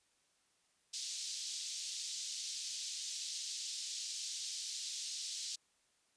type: band-pass noise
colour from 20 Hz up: pink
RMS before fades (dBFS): -43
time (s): 0.93-5.56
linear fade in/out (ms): 10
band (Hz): 3900 to 7500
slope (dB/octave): 24
effects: white hiss -75 dBFS RMS until 6.16 s + resampled to 22050 Hz